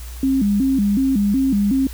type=tone with vibrato; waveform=sine; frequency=233.1 Hz; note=A#3; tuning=in tune; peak=-14 dBFS; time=0.23-1.87 s; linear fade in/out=2 ms; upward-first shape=square; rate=2.7 Hz; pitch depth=240 cents each way; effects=added 60 Hz sine -30 dBFS peak until 1.93 s + white hiss -41 dBFS RMS until 1.93 s